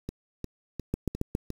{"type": "two click trains", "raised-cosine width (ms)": 3, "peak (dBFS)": [-14, -21], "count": [4, 5], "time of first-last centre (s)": [[0.94, 1.351], [0.09, 1.503]], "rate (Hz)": [7.3, 2.83], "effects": ["7-bit"]}